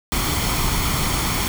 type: noise with comb filter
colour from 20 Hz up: pink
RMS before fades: -21 dBFS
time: 0.12-1.48 s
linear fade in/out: 0 ms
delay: 0.91 ms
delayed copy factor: +0.5
effects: none